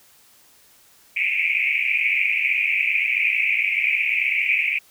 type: band-pass noise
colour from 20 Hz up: white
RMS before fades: -21 dBFS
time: 1.16-4.79 s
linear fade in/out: 10 ms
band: 2200 to 2500 Hz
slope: 96 dB/octave
effects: white hiss -54 dBFS RMS until 4.9 s